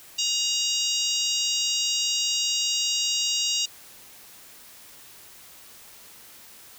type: harmonic tone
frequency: 945 Hz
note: A#5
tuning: 23 cents sharp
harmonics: 3 / 4 / 5 / 6 / 7 / 8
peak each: -28 / -29 / -30 / -31 / -31 / -32 dBFS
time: 0.18-3.66 s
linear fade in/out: 10 ms
effects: white hiss -48 dBFS RMS until 6.78 s